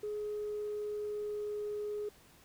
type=tone with pitch glide; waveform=sine; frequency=420 to 417.6 Hz; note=G#4 to G#4; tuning=+19 to +10 cents; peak=-34 dBFS; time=0.03-2.09 s; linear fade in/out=5 ms; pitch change=-9 cents; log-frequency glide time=0.15-1.66 s; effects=tanh soft clip ceiling -31 dBFS + pink hiss -61 dBFS RMS until 2.44 s